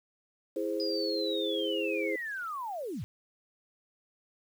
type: chord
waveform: sine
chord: E augmented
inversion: none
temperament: equal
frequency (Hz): 329.6 / 415.3 / 523.3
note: E4 / G#4 / B#4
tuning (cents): 0 / 0 / 0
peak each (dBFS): -34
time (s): 0.56-2.16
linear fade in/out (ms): 5
type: linear sweep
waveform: sine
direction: down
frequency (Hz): 4978 to 79.3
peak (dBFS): -34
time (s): 0.8-3.04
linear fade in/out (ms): 0
effects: 9-bit